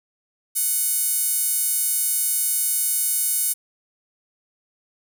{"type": "tone with high-pass filter", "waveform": "sawtooth", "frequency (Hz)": 740, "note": "F#5", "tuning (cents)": 0, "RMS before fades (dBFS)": -22, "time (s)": [0.55, 3.54], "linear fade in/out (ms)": 20, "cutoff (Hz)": 10000, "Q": 1.7, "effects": []}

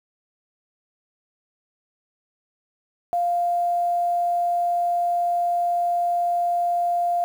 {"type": "tone with quantisation", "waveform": "sine", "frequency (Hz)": 698, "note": "F5", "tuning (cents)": -1, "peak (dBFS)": -19, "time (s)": [3.13, 7.24], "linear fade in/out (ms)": 0, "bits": 8, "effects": []}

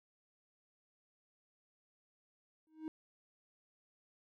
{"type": "tone with exponential growth", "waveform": "triangle", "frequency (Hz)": 314.6, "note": "D#4", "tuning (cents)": 19, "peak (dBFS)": -34, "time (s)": [2.67, 2.88], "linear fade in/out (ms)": 1, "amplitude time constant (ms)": 45, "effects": []}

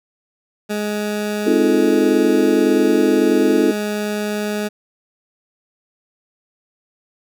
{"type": "tone", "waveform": "20% pulse", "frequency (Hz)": 209.2, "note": "G#3", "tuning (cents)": 13, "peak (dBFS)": -15, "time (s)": [0.69, 4.69], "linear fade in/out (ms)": 20}
{"type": "chord", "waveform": "sine", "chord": "F dominant seventh", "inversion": "second", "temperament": "equal", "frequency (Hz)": [261.6, 311.1, 349.2, 440], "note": ["C4", "Eb4", "F4", "A4"], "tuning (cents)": [0, 0, 0, 0], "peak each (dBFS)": -18, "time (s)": [1.46, 3.72], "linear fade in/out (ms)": 10}
{"effects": []}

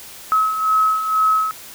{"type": "beating tone pair", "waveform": "sine", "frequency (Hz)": [1283, 1285.1], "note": ["E6", "E6"], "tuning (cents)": [-47, -44], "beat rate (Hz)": 2.1, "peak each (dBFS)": [-22, -15], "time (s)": [0.32, 1.51], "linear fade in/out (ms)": 0, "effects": ["white hiss -38 dBFS RMS until 1.74 s"]}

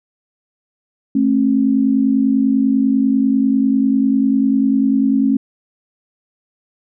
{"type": "tone pair together", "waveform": "sine", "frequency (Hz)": [220, 270.1], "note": ["A3", "C#4"], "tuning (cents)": [0, -45], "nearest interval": "major third", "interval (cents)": 355, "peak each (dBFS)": [-16, -13], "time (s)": [1.15, 5.37], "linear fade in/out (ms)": 5, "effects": []}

